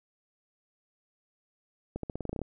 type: accelerating click train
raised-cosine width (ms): 2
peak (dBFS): -21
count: 11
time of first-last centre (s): 1.96-2.417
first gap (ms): 73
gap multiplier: 0.89
effects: none